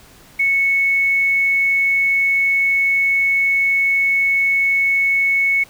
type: tone with quantisation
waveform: sine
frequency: 2208 Hz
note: C#7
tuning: 7 cents flat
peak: -13 dBFS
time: 0.39-5.64 s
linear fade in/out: 10 ms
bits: 7
effects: pink hiss -46 dBFS RMS until 5.69 s